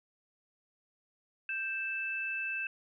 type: tone pair together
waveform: sine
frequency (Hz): 1568 / 2637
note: G6 / E7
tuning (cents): 0 / 0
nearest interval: major sixth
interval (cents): 900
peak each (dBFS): -38 / -34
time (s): 1.49-2.67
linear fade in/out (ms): 2
effects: none